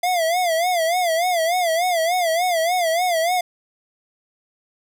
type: tone with vibrato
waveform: square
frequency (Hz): 688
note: F5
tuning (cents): -26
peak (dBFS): -18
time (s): 0.03-3.41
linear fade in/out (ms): 5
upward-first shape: sine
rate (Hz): 3.4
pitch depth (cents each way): 120
effects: none